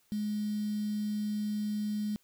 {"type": "tone with quantisation", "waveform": "sine", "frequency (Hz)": 210, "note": "G#3", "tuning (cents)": 19, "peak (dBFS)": -30, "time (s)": [0.12, 2.16], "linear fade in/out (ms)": 0, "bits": 8, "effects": ["white hiss -69 dBFS RMS until 2.23 s"]}